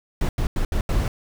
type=noise bursts at uneven times; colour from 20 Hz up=brown; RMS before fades=-21 dBFS; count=5; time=0.21-0.29 / 0.38-0.47 / 0.56-0.65 / 0.72-0.81 / 0.89-1.08 s; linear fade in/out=2 ms; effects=none